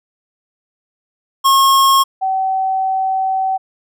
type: tone pair in turn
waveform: square / sine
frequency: 1084 / 763.4 Hz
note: C#6 / G5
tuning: -39 / -46 cents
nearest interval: tritone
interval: 607 cents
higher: first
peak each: -9 / -14 dBFS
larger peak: first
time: 1.44-2.04 / 2.21-3.58 s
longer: second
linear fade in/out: 20 ms
effects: none